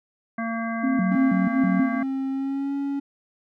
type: harmonic tone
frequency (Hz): 228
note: A#3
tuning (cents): -38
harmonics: 1 / 3 / 5 / 7 / 9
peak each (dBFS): -27 / -32 / -34 / -35 / -37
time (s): 0.38-2.03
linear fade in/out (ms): 5
type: tone with vibrato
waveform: sine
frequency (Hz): 222.1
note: A3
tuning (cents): +16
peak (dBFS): -20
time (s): 0.83-1.96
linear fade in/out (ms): 10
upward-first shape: square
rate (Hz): 3.1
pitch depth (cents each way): 300
type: tone with pitch glide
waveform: triangle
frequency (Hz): 267.9 to 279.4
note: C4 to C#4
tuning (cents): +41 to +14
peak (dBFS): -22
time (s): 1.11-3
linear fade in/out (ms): 10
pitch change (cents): +73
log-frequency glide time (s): 2.3-2.74
effects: none